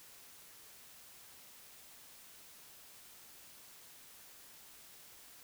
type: silence
effects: white hiss -57 dBFS RMS until 5.43 s